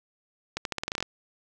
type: accelerating click train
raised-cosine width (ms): 0.2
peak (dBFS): -12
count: 11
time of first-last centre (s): 0.57-1.026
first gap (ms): 82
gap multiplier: 0.86
effects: none